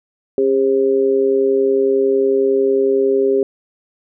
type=tone with amplitude modulation; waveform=sine; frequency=402.7 Hz; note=G4; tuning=47 cents sharp; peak=-8 dBFS; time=0.38-3.43 s; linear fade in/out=2 ms; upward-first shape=sine; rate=131 Hz; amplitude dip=80%; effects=none